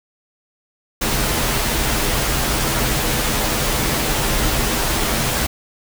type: noise with comb filter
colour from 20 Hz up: pink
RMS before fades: -19 dBFS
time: 1.01-5.47 s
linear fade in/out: 10 ms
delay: 11 ms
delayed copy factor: -0.6
effects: none